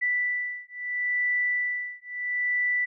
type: beating tone pair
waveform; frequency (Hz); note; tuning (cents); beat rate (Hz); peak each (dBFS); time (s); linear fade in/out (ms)
sine; 1974 / 1974.75; B6 / B6; -1 / -1; 0.75; -28; 0.01-2.86; 20
effects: none